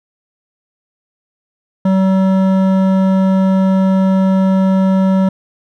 sine tone with hard clipping, 190.3 Hz, F#3, 49 cents sharp, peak -11 dBFS, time 1.85-5.29 s, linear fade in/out 5 ms, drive 12 dB, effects none

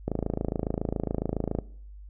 click train, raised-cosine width 2 ms, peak -14 dBFS, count 42, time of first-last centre 0.08-1.587 s, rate 27.2 Hz, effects noise-tail reverb RT60 0.6 s tail -21 dB re dry + added 50 Hz sine -42 dBFS peak until 2.09 s

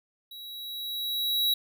square tone with level ramp, 3878 Hz, B7, 32 cents flat, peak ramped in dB -42 to -22 dBFS, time 0.31-1.54 s, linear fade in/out 5 ms, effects none

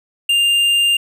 sine tone with tanh clipping, 2800 Hz, F7, 4 cents sharp, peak -13 dBFS, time 0.29-0.97 s, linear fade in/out 5 ms, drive 9 dB, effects none

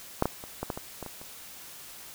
clicks, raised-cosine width 1 ms, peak -8 / -12 / -26 / -17 / -16 / -21 / -22 / -25 / -30 dBFS, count 9, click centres 0.224 / 0.256 / 0.439 / 0.63 / 0.702 / 0.775 / 1.027 / 1.063 / 1.215 s, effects white hiss -46 dBFS RMS until 2.14 s

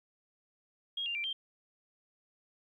sine tone with pitch steps, 3268 / 2795 / 2355 / 3163 Hz, G#7 / F7 / D7 / G7, -29 / +1 / +4 / +15 cents, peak -33 dBFS, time 0.97-1.33 s, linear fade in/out 5 ms, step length 90 ms, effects 12-bit

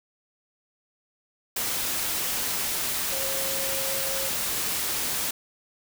sine tone in noise, 540 Hz, C#5, 45 cents flat, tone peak -34 dBFS, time 3.12-4.29 s, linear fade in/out 5 ms, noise white, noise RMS -28 dBFS, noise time 1.56-5.31 s, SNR -9 dB, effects none

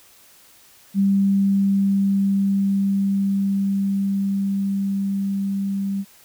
sine tone with level ramp, 196.9 Hz, G3, 8 cents sharp, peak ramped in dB -14 to -21 dBFS, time 0.94-6.05 s, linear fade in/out 50 ms, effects white hiss -51 dBFS RMS until 6.24 s

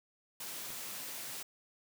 white high-pass noise, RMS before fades -43 dBFS, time 0.4-1.43 s, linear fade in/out 5 ms, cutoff 110 Hz, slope 48 dB/octave
click, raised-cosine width 1 ms, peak -35 dBFS, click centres 0.704 s
effects none

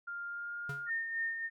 sine tone with pitch glide, 1400 to 1414.6 Hz, F6 to F6, +4 to +22 cents, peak -38 dBFS, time 0.07-0.9 s, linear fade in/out 10 ms, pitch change +18 cents, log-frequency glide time 0.26-0.55 s
square tone with exponential decay, 140 Hz, C#3, 18 cents sharp, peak -37 dBFS, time 0.69-0.89 s, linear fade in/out 5 ms, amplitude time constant 43 ms
sine tone with tremolo, 1825 Hz, A#6, 37 cents flat, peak -31 dBFS, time 0.86-1.5 s, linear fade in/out 50 ms, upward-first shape sine, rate 3.4 Hz, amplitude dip 50%
effects none

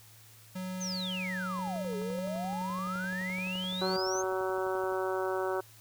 square tone, 185 Hz, F#3, in tune, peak -36 dBFS, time 0.55-3.97 s, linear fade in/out 10 ms
sine exponential two-way sweep, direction down then up, 6560 to 409.2 to 6550 Hz, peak -35 dBFS, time 0.8-4.23 s, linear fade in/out 20 ms, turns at 1.97 s
click train, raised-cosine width 1 ms, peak -35 dBFS, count 40, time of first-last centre 1.59-4.923 s, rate 11.7 Hz
harmonic tone, 187.9 Hz, F#3, 27 cents sharp, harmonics 2 / 3 / 4 / 5 / 6 / 7 / 8, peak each -32 / -36 / -39 / -39 / -42 / -42 / -42 dBFS, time 3.81-5.61 s, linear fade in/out 10 ms
effects added 110 Hz sine -57 dBFS peak until 5.8 s + white hiss -57 dBFS RMS until 5.8 s

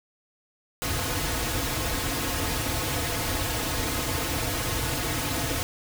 pink noise with comb filter, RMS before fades -28 dBFS, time 0.82-5.63 s, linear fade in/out 0 ms, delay 5.1 ms, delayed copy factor -0.8, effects none

